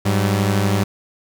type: tone pair together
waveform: sawtooth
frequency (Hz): 101.62 / 190.9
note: G#2 / G3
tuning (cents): -37 / -46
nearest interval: major seventh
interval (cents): 1091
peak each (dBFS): -13 / -17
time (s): 0.05-0.84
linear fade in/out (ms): 10
effects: none